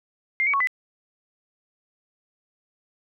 sine tone with pitch steps, 2110 / 2260 / 1109 / 2003 Hz, C7 / C#7 / C#6 / B6, +14 / +33 / 0 / +24 cents, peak -19 dBFS, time 0.4-0.672 s, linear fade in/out 0 ms, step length 68 ms, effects none

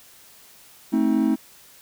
triangle chord, A diminished, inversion none, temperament just, 220 / 264 / 316.8 Hz, A3 / C4 / Eb4, 0 / +16 / +31 cents, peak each -20 dBFS, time 0.92-1.36 s, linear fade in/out 20 ms, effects white hiss -50 dBFS RMS until 1.81 s

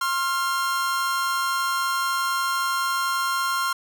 45% pulse tone pair together, 1063 / 1386.8 Hz, C6 / F6, +27 / -13 cents, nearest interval perfect fourth, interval 460 cents, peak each -25 dBFS, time 0.01-3.73 s, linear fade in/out 5 ms, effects none

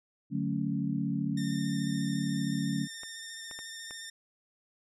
sine chord, D major seventh, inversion none, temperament equal, 146.83 / 185 / 220 / 277.2 Hz, D3 / F#3 / A3 / C#4, 0 / 0 / 0 / 0 cents, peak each -34 dBFS, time 0.3-2.88 s, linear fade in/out 50 ms
10% pulse tone with vibrato, 1813 Hz, A#6, 49 cents flat, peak -31 dBFS, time 1.37-4.1 s, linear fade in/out 5 ms, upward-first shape square, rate 14 Hz, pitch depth 16 cents each way
clicks, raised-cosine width 0.5 ms, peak -31 dBFS, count 4, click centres 3.034 / 3.512 / 3.59 / 3.909 s
effects low-pass 9000 Hz 12 dB/octave

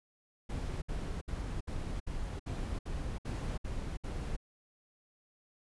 brown noise bursts, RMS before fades -37 dBFS, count 10, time 0.49-4.366 s, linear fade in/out 10 ms, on 330 ms, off 64 ms, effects resampled to 24000 Hz

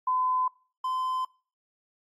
sine / triangle tone pair in turn, 1017 / 1027.6 Hz, C6 / C6, -50 / -32 cents, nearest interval unison, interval 18 cents, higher second, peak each -23 / -25 dBFS, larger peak first, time 0.07-0.48 / 0.84-1.25 s, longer neither, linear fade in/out 5 ms, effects noise-tail reverb RT60 0.4 s tail -23 dB re dry + AAC 48 kbps

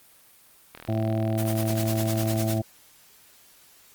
click train, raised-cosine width 0.3 ms, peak -24 dBFS, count 65, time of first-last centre 0.75-2.358 s, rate 39.8 Hz
harmonic tone, 110 Hz, A2, in tune, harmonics 1 / 2 / 3 / 5 / 6 / 7, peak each -25 / -30 / -30 / -39 / -31 / -40 dBFS, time 0.88-2.62 s, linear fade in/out 10 ms
white noise with tremolo, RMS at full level -32 dBFS, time 1.37-2.59 s, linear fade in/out 20 ms, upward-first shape sine, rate 9.9 Hz, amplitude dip 85%
effects white hiss -55 dBFS RMS until 3.94 s + Opus 32 kbps

